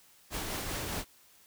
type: noise with tremolo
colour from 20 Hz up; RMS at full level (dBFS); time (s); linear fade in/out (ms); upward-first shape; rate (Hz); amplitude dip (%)
pink; -35; 0.3-1.05; 50; triangle; 5; 30
effects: white hiss -61 dBFS RMS until 1.46 s